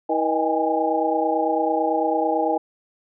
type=tone cluster; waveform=sine; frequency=321.7 / 479.5 / 625 / 798 / 827 Hz; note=E4 / A#4 / D#5 / G5 / G#5; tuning=-42 / +49 / +8 / +31 / -8 cents; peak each=-25 dBFS; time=0.09-2.58 s; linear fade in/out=10 ms; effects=none